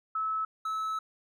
sine / triangle tone pair in turn, 1300 / 1300 Hz, E6 / E6, -24 / -24 cents, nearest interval unison, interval 0 cents, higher neither, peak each -28 dBFS, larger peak neither, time 0.15-0.45 / 0.65-0.99 s, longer second, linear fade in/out 5 ms, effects none

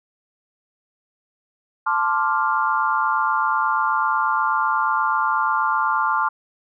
sine chord, D minor seventh, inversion second, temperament equal, 880 / 1046.5 / 1174.7 / 1396.9 Hz, A5 / C6 / D6 / F6, 0 / 0 / 0 / 0 cents, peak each -23 dBFS, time 1.86-6.29 s, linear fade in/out 10 ms, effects none

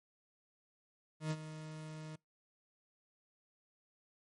40% pulse tone with ADSR envelope, 155.8 Hz, D#3, 3 cents sharp, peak -32 dBFS, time 1.2-2.16 s, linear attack 110 ms, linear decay 47 ms, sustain -12 dB, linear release 8 ms, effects noise-tail reverb RT60 0.2 s tail -26 dB re dry + MP3 48 kbps

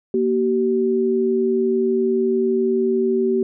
sine tone pair together, 235.6 / 382.4 Hz, A#3 / G4, +19 / -43 cents, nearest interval minor sixth, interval 838 cents, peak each -21 / -17 dBFS, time 0.14-3.43 s, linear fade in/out 2 ms, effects none

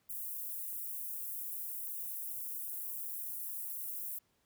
white high-pass noise, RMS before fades -41 dBFS, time 0.09-4.19 s, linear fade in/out 10 ms, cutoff 11000 Hz, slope 24 dB/octave, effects pink hiss -75 dBFS RMS until 4.45 s + high-pass 60 Hz 12 dB/octave

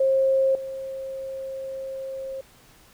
sine tone with level steps, 534 Hz, C5, 35 cents sharp, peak -17 / -30 dBFS, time 0-2.41 s, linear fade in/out 5 ms, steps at 0.55 s, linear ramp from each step 2 ms, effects pink hiss -54 dBFS RMS until 2.93 s

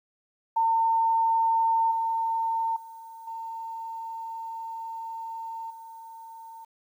sine tone with level steps, 906 Hz, A#5, 50 cents flat, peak -20 / -24 / -41 / -33 / -41 dBFS, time 0.56-6.65 s, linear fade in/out 10 ms, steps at 1.91 / 2.76 / 3.27 / 5.7 s, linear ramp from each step 5 ms, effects 10-bit

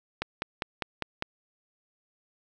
click train, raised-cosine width 0.3 ms, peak -13 dBFS, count 6, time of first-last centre 0.22-1.224 s, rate 4.98 Hz, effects none

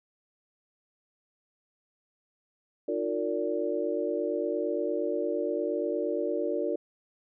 sine tone cluster, 309.7 / 358.3 / 459 / 578 Hz, D#4 / F4 / A#4 / D5, -8 / +44 / -27 / -28 cents, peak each -34 / -32 / -32 / -32 dBFS, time 2.88-6.76 s, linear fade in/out 5 ms, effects none

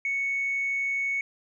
sine tone, 2217 Hz, C#7, in tune, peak -24 dBFS, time 0.05-1.21 s, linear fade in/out 2 ms, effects tanh soft clip ceiling -21 dBFS

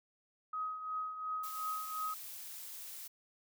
sine tone with tremolo, 1262 Hz, D#6, 24 cents sharp, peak -34 dBFS, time 0.53-2.14 s, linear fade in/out 5 ms, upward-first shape triangle, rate 2.8 Hz, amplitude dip 65%
blue noise, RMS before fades -47 dBFS, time 1.43-3.08 s, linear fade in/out 10 ms
effects none

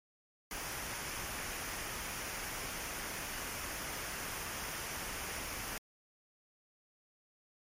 pink noise with comb filter, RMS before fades -41 dBFS, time 0.51-5.78 s, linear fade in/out 2 ms, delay 0.25 ms, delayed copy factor -0.5, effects MP3 64 kbps

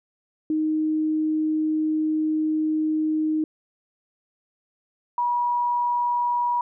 sine tone pair in turn, 311.1 / 965.7 Hz, D#4 / B5, 0 / -39 cents, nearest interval octave + minor sixth, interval 1961 cents, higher second, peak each -20 dBFS, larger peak neither, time 0.5-3.44 / 5.18-6.61 s, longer first, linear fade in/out 2 ms, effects none

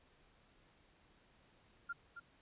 sine tone with echo, 1396.9 Hz, F6, in tune, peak -39 dBFS, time 1.89-1.93 s, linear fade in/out 10 ms, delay 270 ms, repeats 1, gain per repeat -8 dB, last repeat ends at 2.2 s, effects pink hiss -69 dBFS RMS until 2.41 s + resampled to 8000 Hz

